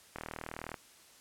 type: click train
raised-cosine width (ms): 0.5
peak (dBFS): -24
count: 24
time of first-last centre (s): 0.16-0.742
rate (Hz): 39.5
effects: white hiss -59 dBFS RMS until 1.2 s + low-pass 11000 Hz 12 dB/octave